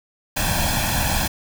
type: noise with comb filter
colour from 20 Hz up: pink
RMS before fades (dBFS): -21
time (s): 0.36-1.28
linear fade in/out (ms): 10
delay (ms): 1.2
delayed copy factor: +0.8
effects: none